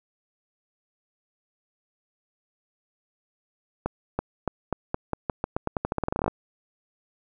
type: accelerating click train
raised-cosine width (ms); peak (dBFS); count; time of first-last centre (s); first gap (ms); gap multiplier
1; -11; 23; 3.86-6.28; 330; 0.87
effects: none